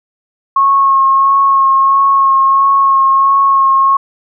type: tone with vibrato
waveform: sine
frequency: 1089 Hz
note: C#6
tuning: 31 cents flat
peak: -6 dBFS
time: 0.56-3.97 s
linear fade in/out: 5 ms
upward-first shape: sine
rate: 1.5 Hz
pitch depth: 17 cents each way
effects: none